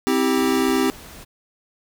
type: chord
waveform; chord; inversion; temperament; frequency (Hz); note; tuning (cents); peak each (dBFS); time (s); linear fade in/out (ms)
square; C major; none; equal with one note detuned; 261.6 / 323.4 / 392; C4 / E4 / G4; 0 / -33 / 0; -21 / -24 / -22; 0.07-0.9; 0
type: noise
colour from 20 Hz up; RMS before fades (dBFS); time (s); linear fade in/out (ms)
pink; -41; 0.36-1.25; 20
effects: none